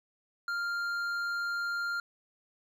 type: tone with hard clipping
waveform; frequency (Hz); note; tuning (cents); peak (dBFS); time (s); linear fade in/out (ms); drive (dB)
triangle; 1396.9; F6; 0; -32; 0.48-2; 2; 10
effects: none